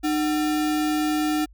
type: tone with sample-and-hold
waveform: sine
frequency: 304.9 Hz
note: D#4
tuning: 35 cents flat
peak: -20 dBFS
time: 0.03-1.46 s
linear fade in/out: 20 ms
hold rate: 1050 Hz
effects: added 50 Hz sine -47 dBFS peak until 1.53 s